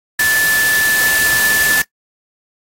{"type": "tone in noise", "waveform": "sine", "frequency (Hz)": 1746, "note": "A6", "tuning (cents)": -14, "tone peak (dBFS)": -12, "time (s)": [0.19, 1.82], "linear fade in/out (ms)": 5, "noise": "white", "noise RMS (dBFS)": -18, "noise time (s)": [0.19, 1.82], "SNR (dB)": 3, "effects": ["noise-tail reverb RT60 0.1 s tail -21 dB re dry", "AAC 48 kbps"]}